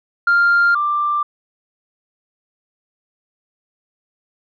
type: tone pair in turn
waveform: sine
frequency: 1396.9 / 1181.8 Hz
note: F6 / D6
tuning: 0 / +10 cents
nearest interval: minor third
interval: 290 cents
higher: first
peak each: -9 / -15 dBFS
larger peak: first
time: 0.27-0.75 / 0.75-1.23 s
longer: neither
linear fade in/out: 5 ms
effects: tanh soft clip ceiling -8 dBFS